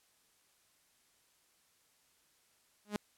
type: tone with exponential growth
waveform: sawtooth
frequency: 207.7 Hz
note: G#3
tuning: in tune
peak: -26 dBFS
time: 2.85-2.96 s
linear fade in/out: 0 ms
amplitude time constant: 22 ms
effects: white hiss -71 dBFS RMS until 3.17 s + low-pass 12000 Hz 12 dB/octave